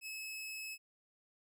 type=tone; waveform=sawtooth; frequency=2586 Hz; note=E7; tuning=34 cents flat; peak=-39 dBFS; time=0.01-0.78 s; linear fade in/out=50 ms; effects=none